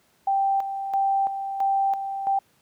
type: tone with tremolo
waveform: sine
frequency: 784 Hz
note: G5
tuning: in tune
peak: -19 dBFS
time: 0.27-2.39 s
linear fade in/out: 5 ms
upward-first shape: square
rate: 1.5 Hz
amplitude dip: 60%
effects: pink hiss -63 dBFS RMS until 2.61 s + high-pass 100 Hz 12 dB/octave